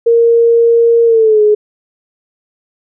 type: tone with pitch glide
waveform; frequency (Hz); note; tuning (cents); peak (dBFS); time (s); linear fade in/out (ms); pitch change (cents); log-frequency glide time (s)
sine; 465.1 to 421.6; A#4 to G#4; -4 to +26; -5; 0.06-1.55; 10; -170; 1.05-1.42
effects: none